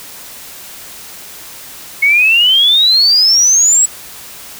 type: exponential sweep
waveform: sine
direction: up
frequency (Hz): 2179 to 7870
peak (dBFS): -6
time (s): 2.02-3.86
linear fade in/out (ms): 10
effects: white hiss -32 dBFS RMS until 4.59 s